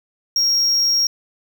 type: tone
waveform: triangle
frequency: 5588 Hz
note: F8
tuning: in tune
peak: -13 dBFS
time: 0.36-1.07 s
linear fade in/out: 2 ms
effects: 7-bit